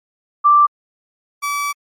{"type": "tone pair in turn", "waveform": ["sine", "30% pulse"], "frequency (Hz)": [1174.7, 1149.9], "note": ["D6", "D6"], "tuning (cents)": [0, -37], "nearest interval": "unison", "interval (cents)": 37, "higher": "first", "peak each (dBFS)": [-7, -16], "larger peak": "first", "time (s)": [[0.44, 0.67], [1.42, 1.73]], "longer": "second", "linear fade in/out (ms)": 20, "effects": ["MP3 64 kbps"]}